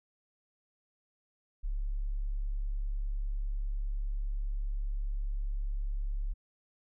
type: tone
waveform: sine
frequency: 35.04 Hz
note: C#1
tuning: 19 cents sharp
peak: -30 dBFS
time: 1.63-6.34 s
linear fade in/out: 20 ms
effects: none